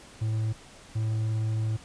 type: tone pair in turn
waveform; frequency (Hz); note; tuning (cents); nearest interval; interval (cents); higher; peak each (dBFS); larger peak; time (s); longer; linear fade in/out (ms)
triangle; 109.9 / 109.9; A2 / A2; -2 / -2; unison; 0; neither; -23; neither; 0.21-0.53 / 0.95-1.77; second; 10
effects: pink hiss -50 dBFS RMS until 1.84 s + resampled to 22050 Hz